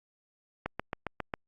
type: click train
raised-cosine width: 0.5 ms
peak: -17 dBFS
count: 6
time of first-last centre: 0.66-1.338 s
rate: 7.37 Hz
effects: Opus 48 kbps